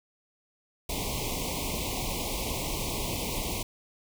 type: band-stop noise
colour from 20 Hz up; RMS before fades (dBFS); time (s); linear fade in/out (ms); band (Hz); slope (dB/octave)
pink; -32; 0.89-3.63; 5; 1100 to 2100; 96
effects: none